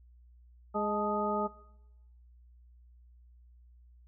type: harmonic tone with a mistuned harmonic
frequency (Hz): 207.7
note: G#3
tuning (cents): 0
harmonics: 1 / 2 / 3 / 4 / 6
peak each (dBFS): -35 / -35 / -35 / -35 / -35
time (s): 0.74-1.48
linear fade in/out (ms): 20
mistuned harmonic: 4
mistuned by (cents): +71
effects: noise-tail reverb RT60 0.9 s tail -20 dB re dry + added 60 Hz sine -55 dBFS peak until 4.07 s